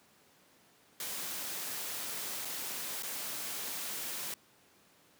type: noise with dropouts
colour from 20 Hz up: white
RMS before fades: -39 dBFS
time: 1-4.34 s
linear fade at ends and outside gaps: 1 ms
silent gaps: 2.449-2.453 / 3.024-3.032 s
effects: pink hiss -64 dBFS RMS until 5.19 s + high-pass 150 Hz 12 dB/octave